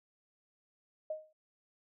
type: tone with exponential decay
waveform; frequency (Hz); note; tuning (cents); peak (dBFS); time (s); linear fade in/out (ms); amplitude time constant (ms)
sine; 622.3; D#5; 0; -32; 1.1-1.33; 5; 49
effects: none